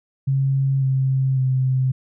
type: tone with pitch steps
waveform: sine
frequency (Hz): 135.7 / 132.98 / 130.32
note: C#3 / C3 / C3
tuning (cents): -36 / +28 / -7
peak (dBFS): -16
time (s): 0.27-1.92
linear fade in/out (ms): 10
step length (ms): 550
effects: none